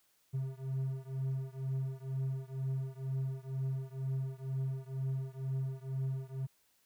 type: beating tone pair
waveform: triangle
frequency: 132.1 / 134.2 Hz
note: C3 / C3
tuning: +17 / +44 cents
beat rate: 2.1 Hz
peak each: -35 / -36 dBFS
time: 0.33-6.47 s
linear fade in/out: 20 ms
effects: white hiss -72 dBFS RMS until 6.85 s